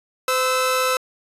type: tone pair together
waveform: sawtooth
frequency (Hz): 512.3 / 1309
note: C5 / E6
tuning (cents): -37 / -13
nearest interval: octave + major third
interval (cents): 1624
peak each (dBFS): -17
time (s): 0.28-0.97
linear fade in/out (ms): 2
effects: resampled to 32000 Hz